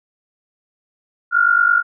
sine tone pair together, 1387.7 / 1437 Hz, F6 / F6, -11 / +49 cents, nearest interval minor second, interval 60 cents, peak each -14 dBFS, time 1.31-1.83 s, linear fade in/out 50 ms, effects none

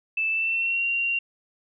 sine tone with pitch glide, 2637 to 2760 Hz, E7 to F7, 0 to -21 cents, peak -22 dBFS, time 0.17-1.19 s, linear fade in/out 5 ms, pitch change +79 cents, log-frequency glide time 0.3-0.85 s, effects none

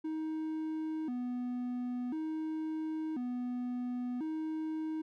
triangle tone with vibrato, 278.7 Hz, C#4, 9 cents sharp, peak -32 dBFS, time 0.04-5.02 s, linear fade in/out 10 ms, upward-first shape square, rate 0.48 Hz, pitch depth 210 cents each way, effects none

